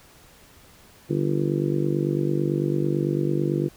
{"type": "harmonic tone", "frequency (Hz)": 49, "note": "G1", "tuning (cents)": 0, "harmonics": [3, 4, 5, 6, 7, 8, 9, 10], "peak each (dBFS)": [-25, -32, -34, -30, -25, -33, -36, -36], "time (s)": [1.09, 3.69], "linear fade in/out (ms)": 20, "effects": ["pink hiss -52 dBFS RMS until 3.76 s"]}